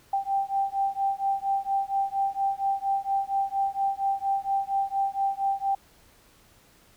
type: beating tone pair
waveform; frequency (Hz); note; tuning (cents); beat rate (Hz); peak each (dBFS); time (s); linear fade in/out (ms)
sine; 784 / 788.3; G5 / G5; 0 / +9; 4.3; -27; 0.13-5.75; 5
effects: pink hiss -58 dBFS RMS until 6.96 s